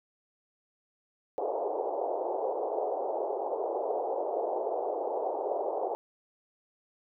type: band-pass noise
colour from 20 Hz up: pink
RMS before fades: -32 dBFS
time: 1.38-5.95 s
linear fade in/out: 0 ms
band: 390 to 840 Hz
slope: 48 dB/octave
effects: none